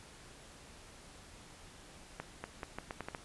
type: accelerating click train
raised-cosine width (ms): 0.5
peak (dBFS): -24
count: 8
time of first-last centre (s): 2.2-3.148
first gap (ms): 240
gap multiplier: 0.8
effects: pink hiss -55 dBFS RMS until 3.24 s + resampled to 24000 Hz